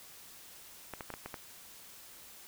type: clicks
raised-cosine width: 0.5 ms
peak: -25 dBFS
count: 6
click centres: 0.937 / 1.008 / 1.103 / 1.139 / 1.26 / 1.342 s
effects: white hiss -53 dBFS RMS until 2.47 s